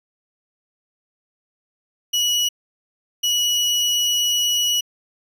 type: tone bursts at uneven times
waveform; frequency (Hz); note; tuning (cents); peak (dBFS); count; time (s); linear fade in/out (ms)
30% pulse; 2927; F#7; -19; -14; 2; 2.13-2.49 / 3.23-4.81; 10
effects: resampled to 32000 Hz